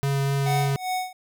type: tone with vibrato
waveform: square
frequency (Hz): 138.59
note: C#3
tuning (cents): 0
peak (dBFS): -22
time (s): 0.03-0.76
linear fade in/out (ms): 0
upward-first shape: triangle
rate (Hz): 4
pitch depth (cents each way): 9
type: tone with tremolo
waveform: square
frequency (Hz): 740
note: F#5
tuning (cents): 0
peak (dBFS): -24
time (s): 0.46-1.13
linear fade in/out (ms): 5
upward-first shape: sine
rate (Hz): 2.6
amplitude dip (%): 90
effects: none